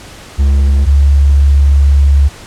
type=tone pair in turn; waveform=triangle / sine; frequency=69.2 / 70.25 Hz; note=C#2 / C#2; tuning=-2 / +24 cents; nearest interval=unison; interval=26 cents; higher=second; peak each=-4 dBFS; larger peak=neither; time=0.38-0.86 / 0.86-2.29 s; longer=second; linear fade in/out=20 ms; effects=pink hiss -33 dBFS RMS until 2.46 s + low-pass 9000 Hz 12 dB/octave